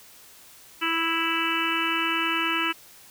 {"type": "harmonic tone", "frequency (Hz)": 329.6, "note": "E4", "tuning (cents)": 0, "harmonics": [1, 3, 4, 5, 6, 7, 8, 9], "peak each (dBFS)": [-31, -33, -29, -32, -35, -33, -29, -30], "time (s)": [0.81, 2.73], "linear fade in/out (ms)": 20, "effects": ["white hiss -50 dBFS RMS until 3.1 s"]}